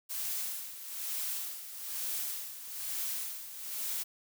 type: noise with tremolo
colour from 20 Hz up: blue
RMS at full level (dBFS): -35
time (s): 0.09-4.04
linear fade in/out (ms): 20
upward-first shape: sine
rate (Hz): 1.1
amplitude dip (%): 70
effects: none